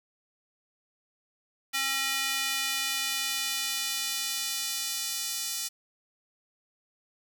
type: tone with high-pass filter sweep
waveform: square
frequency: 270.5 Hz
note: C#4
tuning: 42 cents flat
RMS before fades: -31 dBFS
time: 1.73-5.69 s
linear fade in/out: 20 ms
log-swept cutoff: 2100 to 5100 Hz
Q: 0.98
effects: none